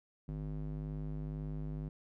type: tone with band-pass filter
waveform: square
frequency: 51 Hz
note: G#1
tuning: 31 cents flat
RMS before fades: -40 dBFS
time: 0.28-1.89 s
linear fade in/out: 5 ms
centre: 170 Hz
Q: 1.4
effects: none